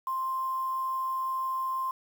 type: tone with quantisation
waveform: sine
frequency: 1049 Hz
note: C6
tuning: 4 cents sharp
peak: -28 dBFS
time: 0.07-1.91 s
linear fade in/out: 2 ms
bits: 8
effects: none